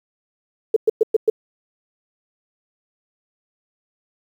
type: tone bursts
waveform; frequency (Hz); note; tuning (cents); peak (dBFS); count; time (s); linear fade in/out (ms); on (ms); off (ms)
sine; 440; A4; 0; -10; 5; 0.74-1.3; 5; 24; 110
effects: 8-bit